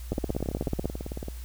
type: two click trains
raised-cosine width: 2 ms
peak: -21 / -14 dBFS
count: 22 / 13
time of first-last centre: 0.13-1.284 / 0.12-0.856 s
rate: 18.2 / 16.3 Hz
effects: added 60 Hz sine -36 dBFS peak until 1.44 s + white hiss -51 dBFS RMS until 1.44 s